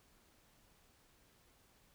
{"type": "silence", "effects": ["pink hiss -69 dBFS RMS until 1.94 s"]}